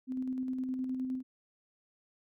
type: tone with tremolo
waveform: sine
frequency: 257.8 Hz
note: C4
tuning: 26 cents flat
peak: -31 dBFS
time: 0.07-1.23 s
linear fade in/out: 50 ms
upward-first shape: square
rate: 9.7 Hz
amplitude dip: 30%
effects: none